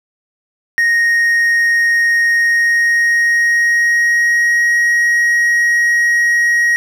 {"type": "tone with pitch glide", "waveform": "triangle", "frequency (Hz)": [1864.7, 1890.7], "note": ["A#6", "A#6"], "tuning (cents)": [0, 24], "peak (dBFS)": -8, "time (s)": [0.78, 6.76], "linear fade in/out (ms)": 0, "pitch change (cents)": 24, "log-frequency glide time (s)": [2.34, 4.69], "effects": []}